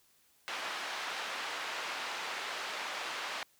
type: band-pass noise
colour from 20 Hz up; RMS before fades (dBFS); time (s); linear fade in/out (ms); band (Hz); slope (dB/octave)
pink; -39; 0.48-3.43; 0; 850 to 3900; 12
effects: white hiss -68 dBFS RMS until 3.59 s